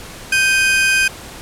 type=tone pair together; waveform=40% pulse; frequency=1563 / 2489 Hz; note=G6 / D#7; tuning=-6 / 0 cents; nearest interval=minor sixth; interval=806 cents; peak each=-14 dBFS; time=0.32-1.08 s; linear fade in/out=5 ms; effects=pink hiss -34 dBFS RMS until 1.41 s + low-pass 12000 Hz 12 dB/octave